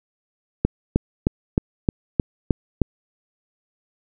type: click train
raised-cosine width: 3 ms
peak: -3 dBFS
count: 8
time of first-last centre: 0.65-2.817 s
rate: 3.23 Hz
effects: none